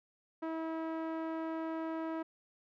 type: tone with low-pass filter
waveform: sawtooth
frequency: 323.2 Hz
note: E4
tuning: 34 cents flat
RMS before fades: -38 dBFS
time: 0.42-2.23 s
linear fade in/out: 10 ms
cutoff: 1300 Hz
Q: 1
effects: none